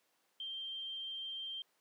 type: tone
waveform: sine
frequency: 3157 Hz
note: G7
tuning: 12 cents sharp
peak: -40 dBFS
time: 0.4-1.62 s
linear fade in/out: 2 ms
effects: pink hiss -75 dBFS RMS until 1.8 s + high-pass 400 Hz 12 dB/octave